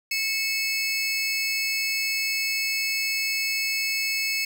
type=tone pair together; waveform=25% pulse; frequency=2191 / 2606 Hz; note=C#7 / E7; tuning=-21 / -20 cents; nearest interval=minor third; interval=301 cents; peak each=-23 dBFS; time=0.11-4.45 s; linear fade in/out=5 ms; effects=none